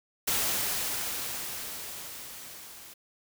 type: noise with level ramp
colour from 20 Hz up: white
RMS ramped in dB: -27 to -48 dBFS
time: 0.27-2.94 s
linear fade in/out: 10 ms
effects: none